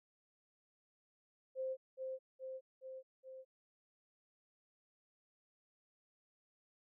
sine tone with echo, 523.3 Hz, C5, in tune, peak -37 dBFS, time 1.55-1.77 s, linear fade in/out 50 ms, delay 420 ms, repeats 4, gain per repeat -3 dB, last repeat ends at 3.45 s, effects none

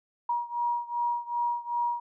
sine beating tone pair, 953 / 955.6 Hz, A#5 / A#5, +38 / +43 cents, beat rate 2.6 Hz, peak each -29 / -31 dBFS, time 0.29-2 s, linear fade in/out 5 ms, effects none

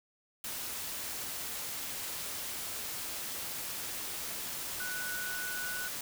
sine tone in noise, 1480 Hz, F#6, in tune, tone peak -37 dBFS, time 4.8-5.88 s, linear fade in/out 2 ms, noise white, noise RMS -39 dBFS, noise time 0.44-6.01 s, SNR -1 dB, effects none

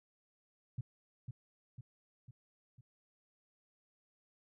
sine tone with echo, 123.47 Hz, B2, in tune, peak -35 dBFS, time 0.78-0.81 s, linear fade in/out 5 ms, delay 500 ms, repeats 4, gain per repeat -5 dB, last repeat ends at 2.81 s, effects none

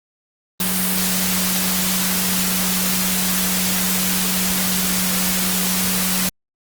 sine tone in noise, 185 Hz, F#3, in tune, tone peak -23 dBFS, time 0.6-6.29 s, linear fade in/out 2 ms, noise white, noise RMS -20 dBFS, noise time 0.6-6.29 s, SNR -6 dB, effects Opus 32 kbps

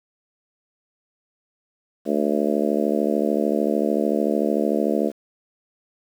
harmonic tone, 73.42 Hz, D2, in tune, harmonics 3 / 4 / 5 / 6 / 7 / 8 / 9, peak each -24 / -25 / -26 / -27 / -27 / -28 / -29 dBFS, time 2.05-5.12 s, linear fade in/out 50 ms, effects 8-bit

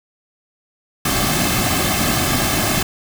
pink noise with comb filter, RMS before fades -18 dBFS, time 1.05-2.83 s, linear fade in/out 5 ms, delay 2.1 ms, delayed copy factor -0.65, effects none

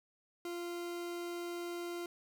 40% pulse tone, 346.8 Hz, F4, 12 cents flat, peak -38 dBFS, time 0.45-2.06 s, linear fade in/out 2 ms, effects none

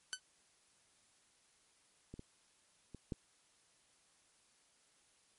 10% pulse tone with exponential decay, 1513 Hz, F#6, 38 cents sharp, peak -26 dBFS, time 0.13-0.2 s, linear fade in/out 0 ms, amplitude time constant 15 ms
clicks, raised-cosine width 3 ms, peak -35 / -35 / -36 / -26 dBFS, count 4, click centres 2.14 / 2.194 / 2.947 / 3.122 s
effects white hiss -71 dBFS RMS until 5.38 s + MP3 48 kbps

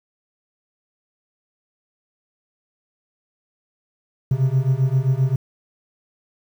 triangle beating tone pair, 128.2 / 135.8 Hz, C3 / C#3, -35 / -35 cents, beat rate 7.6 Hz, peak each -17 dBFS, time 4.31-5.36 s, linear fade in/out 5 ms, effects 8-bit

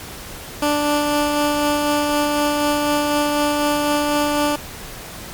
15% pulse tone with tremolo, 293.7 Hz, D4, in tune, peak -9 dBFS, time 0.62-4.56 s, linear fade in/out 5 ms, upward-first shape sine, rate 4 Hz, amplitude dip 25%, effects pink hiss -34 dBFS RMS until 5.33 s + MP3 96 kbps

